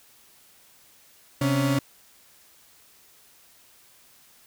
35% pulse tone pair together, 132.6 / 281 Hz, C3 / C#4, +23 / +24 cents, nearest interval octave + minor second, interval 1301 cents, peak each -22 dBFS, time 1.41-1.79 s, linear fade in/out 5 ms, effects white hiss -56 dBFS RMS until 4.46 s

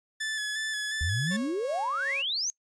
sawtooth tone with vibrato, 1727 Hz, A6, 33 cents flat, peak -26 dBFS, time 0.2-1.37 s, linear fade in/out 10 ms, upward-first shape square, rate 2.8 Hz, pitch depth 25 cents each way
sine exponential sweep, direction up, 73.42 to 6540 Hz, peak -27 dBFS, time 1.01-2.5 s, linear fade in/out 0 ms
sawtooth tone with tremolo, 549 Hz, C#5, 17 cents flat, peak -33 dBFS, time 1.3-2.23 s, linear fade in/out 20 ms, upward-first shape sine, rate 2.8 Hz, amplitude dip 50%
effects noise-tail reverb RT60 0.1 s tail -23 dB re dry + resampled to 22050 Hz

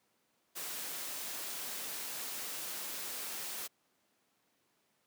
white noise, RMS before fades -41 dBFS, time 0.55-3.68 s, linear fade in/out 20 ms, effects pink hiss -75 dBFS RMS until 5.06 s + high-pass 200 Hz 12 dB/octave

